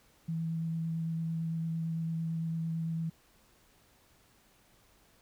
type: tone with vibrato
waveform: sine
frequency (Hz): 163.5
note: E3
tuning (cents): -14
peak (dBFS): -31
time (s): 0.28-3.1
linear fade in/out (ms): 10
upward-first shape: square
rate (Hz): 8.9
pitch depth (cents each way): 9
effects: pink hiss -65 dBFS RMS until 5.21 s